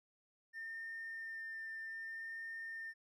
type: tone with vibrato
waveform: triangle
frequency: 1806 Hz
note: A6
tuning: 45 cents sharp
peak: -40 dBFS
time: 0.53-2.94 s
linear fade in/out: 50 ms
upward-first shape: sine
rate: 0.63 Hz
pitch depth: 11 cents each way
effects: tanh soft clip ceiling -40 dBFS